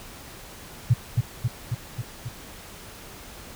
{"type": "tone with echo", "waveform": "sine", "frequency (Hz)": 119.4, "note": "A#2", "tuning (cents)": 42, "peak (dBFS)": -13, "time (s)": [0.9, 0.94], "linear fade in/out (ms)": 10, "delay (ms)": 270, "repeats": 5, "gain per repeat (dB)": -3, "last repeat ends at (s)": 2.29, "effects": ["pink hiss -43 dBFS RMS until 3.55 s"]}